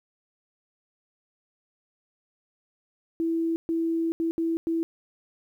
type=tone bursts at uneven times; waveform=sine; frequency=329.6 Hz; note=E4; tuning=in tune; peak=-23 dBFS; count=5; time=3.2-3.56 / 3.69-4.12 / 4.2-4.31 / 4.38-4.57 / 4.67-4.83 s; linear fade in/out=0 ms; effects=10-bit